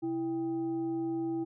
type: tone with frequency modulation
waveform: sine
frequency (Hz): 330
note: E4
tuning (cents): +2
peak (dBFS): -30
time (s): 0.02-1.45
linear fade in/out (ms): 20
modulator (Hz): 460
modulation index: 0.38
effects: none